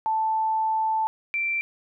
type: tone pair in turn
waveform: sine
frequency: 880 / 2349 Hz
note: A5 / D7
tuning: 0 / 0 cents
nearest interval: octave + perfect fourth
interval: 1700 cents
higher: second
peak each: -21 / -23 dBFS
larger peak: first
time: 0.06-1.07 / 1.34-1.61 s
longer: first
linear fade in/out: 0 ms
effects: none